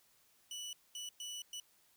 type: tone bursts at uneven times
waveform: 25% pulse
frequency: 2960 Hz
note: F#7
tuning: in tune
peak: -39 dBFS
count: 4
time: 0.51-0.73 / 0.95-1.09 / 1.2-1.42 / 1.53-1.6 s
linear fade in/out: 2 ms
effects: white hiss -70 dBFS RMS until 1.96 s